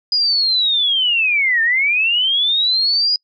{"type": "linear two-way sweep", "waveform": "sine", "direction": "down then up", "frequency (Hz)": [4954, 1779, 4954], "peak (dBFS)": -13, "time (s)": [0.12, 3.16], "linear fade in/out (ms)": 2, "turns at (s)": 1.62, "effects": ["noise-tail reverb RT60 0.1 s tail -25 dB re dry"]}